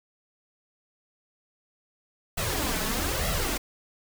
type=noise with flanger; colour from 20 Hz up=pink; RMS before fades=-28 dBFS; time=2.37-3.58 s; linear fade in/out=10 ms; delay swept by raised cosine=1.5 to 4.7 ms; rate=1.1 Hz; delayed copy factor=+0.7; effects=none